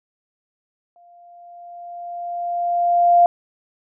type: tone with exponential growth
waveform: sine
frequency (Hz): 697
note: F5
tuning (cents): -4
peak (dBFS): -8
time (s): 0.96-3.26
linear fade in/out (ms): 1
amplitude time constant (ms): 500
effects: none